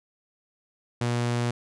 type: tone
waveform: sawtooth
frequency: 120 Hz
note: B2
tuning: 49 cents flat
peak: -20 dBFS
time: 1.01-1.51 s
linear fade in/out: 5 ms
effects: resampled to 22050 Hz